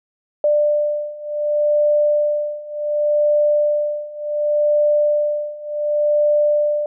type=beating tone pair; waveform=sine; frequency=593 / 593.68 Hz; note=D5 / D5; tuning=+17 / +19 cents; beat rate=0.68 Hz; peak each=-19 / -17 dBFS; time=0.44-6.86 s; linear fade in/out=2 ms; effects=none